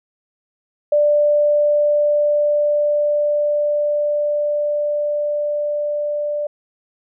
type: tone with level ramp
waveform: sine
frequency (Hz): 590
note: D5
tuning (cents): +8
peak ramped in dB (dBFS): -11 to -19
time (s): 0.92-6.47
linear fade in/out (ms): 5
effects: none